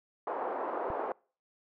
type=band-pass noise; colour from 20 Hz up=white; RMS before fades=-35 dBFS; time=0.27-1.12 s; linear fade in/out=2 ms; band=360 to 1000 Hz; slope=24 dB/octave
type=click; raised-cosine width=5 ms; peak=-31 dBFS; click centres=0.903 s
effects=noise-tail reverb RT60 0.4 s tail -25 dB re dry